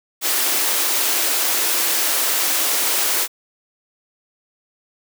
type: high-pass noise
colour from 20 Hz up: white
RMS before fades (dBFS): -19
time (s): 0.21-3.28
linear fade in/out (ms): 50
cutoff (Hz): 280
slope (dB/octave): 48
effects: none